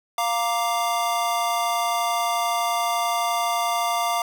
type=chord; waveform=square; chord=Bb major; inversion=second; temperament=equal; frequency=698.5 / 932.3 / 1174.7 Hz; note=F5 / Bb5 / D6; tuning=0 / 0 / 0 cents; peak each=-25 / -28 / -27 dBFS; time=0.18-4.22 s; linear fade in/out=2 ms; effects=none